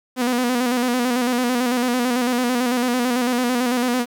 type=tone with vibrato; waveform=sawtooth; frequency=246.9 Hz; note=B3; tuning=in tune; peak=-14 dBFS; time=0.16-4.06 s; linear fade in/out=50 ms; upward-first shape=square; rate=9 Hz; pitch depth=50 cents each way; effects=8-bit